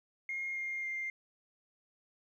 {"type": "tone with pitch steps", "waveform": "sine", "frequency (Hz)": [2138, 2121, 2104], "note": ["C7", "C7", "C7"], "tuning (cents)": [37, 23, 9], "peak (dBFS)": -34, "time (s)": [0.29, 1.1], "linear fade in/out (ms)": 2, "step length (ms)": 270, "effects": ["tanh soft clip ceiling -30 dBFS", "12-bit"]}